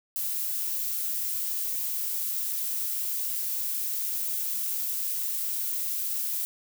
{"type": "noise", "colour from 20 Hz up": "violet", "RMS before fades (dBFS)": -30, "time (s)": [0.16, 6.45], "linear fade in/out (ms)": 0, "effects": []}